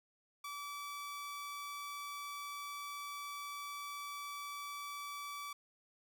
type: tone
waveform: sawtooth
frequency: 1153 Hz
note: D6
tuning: 32 cents flat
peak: -39 dBFS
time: 0.44-5.53 s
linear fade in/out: 5 ms
effects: none